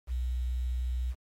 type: tone with quantisation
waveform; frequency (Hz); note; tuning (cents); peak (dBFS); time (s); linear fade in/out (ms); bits
sine; 62; B1; +7; -28; 0.07-1.15; 50; 9
effects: MP3 64 kbps